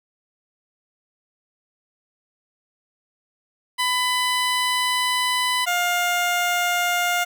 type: tone pair in turn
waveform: 15% pulse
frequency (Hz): 1000 / 707.1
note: B5 / F5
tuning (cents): +21 / +21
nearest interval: tritone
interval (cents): 600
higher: first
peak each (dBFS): -13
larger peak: neither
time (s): 3.78-5.66 / 5.66-7.25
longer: first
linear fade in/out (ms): 20
effects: none